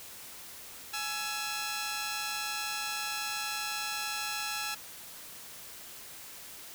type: tone pair together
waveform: 10% pulse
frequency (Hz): 840 / 1333.4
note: G#5 / E6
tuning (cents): +19 / +19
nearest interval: minor sixth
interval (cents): 800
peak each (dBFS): -28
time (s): 0.93-4.75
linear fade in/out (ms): 10
effects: white hiss -47 dBFS RMS until 6.74 s